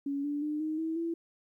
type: tone with pitch steps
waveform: sine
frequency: 280.7 / 290.6 / 300.8 / 311.5 / 322.4 / 333.8 Hz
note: C#4 / D4 / D4 / D#4 / E4 / E4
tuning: +22 / -18 / +42 / +2 / -38 / +22 cents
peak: -30 dBFS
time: 0.06-1.14 s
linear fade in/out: 5 ms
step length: 180 ms
effects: 12-bit